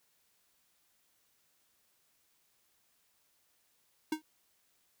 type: tone with exponential decay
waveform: square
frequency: 311.1 Hz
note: D#4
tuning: in tune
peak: -28 dBFS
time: 4.12-4.22 s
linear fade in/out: 5 ms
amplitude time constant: 21 ms
effects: white hiss -73 dBFS RMS until 5 s